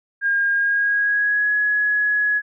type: tone with pitch glide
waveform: sine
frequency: 1617 to 1682.7 Hz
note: G#6 to G#6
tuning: -47 to +22 cents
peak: -16 dBFS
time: 0.21-2.42 s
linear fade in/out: 50 ms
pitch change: +69 cents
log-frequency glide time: 0.53-1.53 s
effects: none